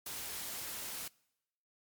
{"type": "noise", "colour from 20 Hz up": "white", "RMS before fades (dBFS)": -42, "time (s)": [0.06, 1.08], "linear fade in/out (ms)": 5, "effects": ["noise-tail reverb RT60 0.9 s tail -25 dB re dry", "MP3 96 kbps"]}